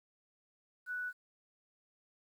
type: tone with quantisation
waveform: sine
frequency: 1480 Hz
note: F#6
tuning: in tune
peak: -36 dBFS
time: 0.86-1.13 s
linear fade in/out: 50 ms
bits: 11
effects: none